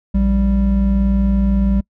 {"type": "tone pair together", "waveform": "triangle", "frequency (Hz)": [58.27, 196], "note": ["A#1", "G3"], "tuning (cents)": [0, 0], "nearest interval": "octave + major sixth", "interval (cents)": 2100, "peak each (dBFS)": -13, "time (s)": [0.14, 1.81], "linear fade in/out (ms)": 10, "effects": ["noise-tail reverb RT60 0.1 s tail -26 dB re dry"]}